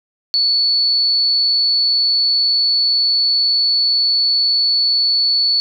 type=tone; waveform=sine; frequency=4439 Hz; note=C#8; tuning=2 cents sharp; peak=-12 dBFS; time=0.34-5.6 s; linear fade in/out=0 ms; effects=none